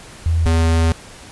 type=tone pair in turn; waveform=sine / square; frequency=82.41 / 82.04 Hz; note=E2 / E2; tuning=0 / -8 cents; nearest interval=unison; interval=8 cents; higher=first; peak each=-13 dBFS; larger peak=neither; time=0.26-0.46 / 0.46-0.92 s; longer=second; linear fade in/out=0 ms; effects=pink hiss -39 dBFS RMS until 1.31 s + resampled to 24000 Hz